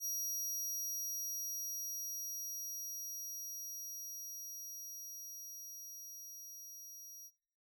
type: tone with level ramp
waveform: sawtooth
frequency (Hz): 5740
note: F8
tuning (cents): +47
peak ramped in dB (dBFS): -33 to -47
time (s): 0-7.31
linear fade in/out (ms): 50
effects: noise-tail reverb RT60 0.6 s tail -23 dB re dry